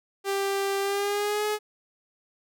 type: tone with pitch glide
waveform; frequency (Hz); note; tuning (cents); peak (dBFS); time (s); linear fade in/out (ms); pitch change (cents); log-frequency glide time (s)
sawtooth; 394.2 to 422.5; G4 to G#4; +10 to +30; -21; 0.24-1.59; 50; +120; 0.8-1.46
effects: none